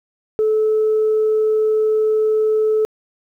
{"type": "tone", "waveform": "sine", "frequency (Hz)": 433.4, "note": "A4", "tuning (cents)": -26, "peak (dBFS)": -12, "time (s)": [0.39, 2.85], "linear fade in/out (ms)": 0, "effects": ["tanh soft clip ceiling -10 dBFS", "9-bit"]}